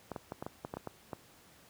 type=clicks; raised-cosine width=1 ms; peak=-24 dBFS; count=10; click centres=0.117 / 0.162 / 0.321 / 0.425 / 0.465 / 0.649 / 0.739 / 0.77 / 0.873 / 1.132 s; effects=pink hiss -60 dBFS RMS until 1.69 s + high-pass 80 Hz 12 dB/octave